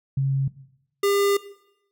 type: tone pair in turn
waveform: sine / square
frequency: 136 / 401.5 Hz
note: C#3 / G4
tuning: -33 / +41 cents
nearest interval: octave + perfect fifth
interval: 1874 cents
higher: second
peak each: -19 dBFS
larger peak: neither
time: 0.17-0.48 / 1.03-1.37 s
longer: second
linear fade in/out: 5 ms
effects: noise-tail reverb RT60 0.8 s tail -17 dB re dry